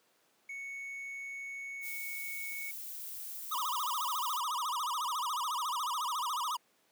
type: tone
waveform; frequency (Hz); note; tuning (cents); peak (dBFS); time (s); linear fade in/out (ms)
triangle; 2217; C#7; 0; -38; 0.49-2.71; 5
type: noise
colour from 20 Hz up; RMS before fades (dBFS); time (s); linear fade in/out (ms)
violet; -43; 1.81-4.42; 50
type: tone with vibrato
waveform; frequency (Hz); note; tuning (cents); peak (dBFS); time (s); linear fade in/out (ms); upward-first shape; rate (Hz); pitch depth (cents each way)
square; 1100; C#6; -14; -33; 3.51-6.57; 10; sine; 14; 260
effects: pink hiss -70 dBFS RMS until 6.91 s + high-pass 300 Hz 12 dB/octave